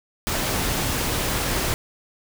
pink noise, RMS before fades -24 dBFS, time 0.27-1.74 s, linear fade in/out 0 ms, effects none

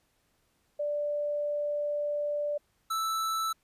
sine / square tone pair in turn, 587.3 / 1318.4 Hz, D5 / E6, 0 / 0 cents, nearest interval octave + major second, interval 1400 cents, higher second, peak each -28 / -29 dBFS, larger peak first, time 0.79-2.58 / 2.9-3.53 s, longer first, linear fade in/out 10 ms, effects pink hiss -72 dBFS RMS until 3.63 s + resampled to 32000 Hz

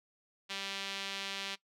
sawtooth tone with band-pass filter, 196 Hz, G3, in tune, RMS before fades -40 dBFS, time 0.49-1.56 s, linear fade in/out 20 ms, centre 3400 Hz, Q 1.8, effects noise-tail reverb RT60 0.1 s tail -19 dB re dry

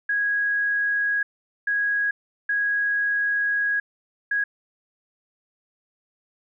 sine tone bursts at uneven times, 1654 Hz, G#6, 8 cents flat, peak -20 dBFS, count 4, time 0.09-1.23 / 1.67-2.11 / 2.49-3.8 / 4.31-4.44 s, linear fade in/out 5 ms, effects none

